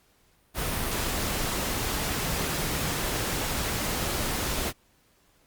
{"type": "tone in noise", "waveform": "sine", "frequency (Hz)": 153.5, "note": "D#3", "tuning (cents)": -23, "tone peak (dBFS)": -37, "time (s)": [2.2, 3.02], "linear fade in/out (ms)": 50, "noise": "pink", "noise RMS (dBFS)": -29, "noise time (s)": [0.54, 4.73], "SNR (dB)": -11, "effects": ["pink hiss -64 dBFS RMS until 5.46 s", "Opus 48 kbps"]}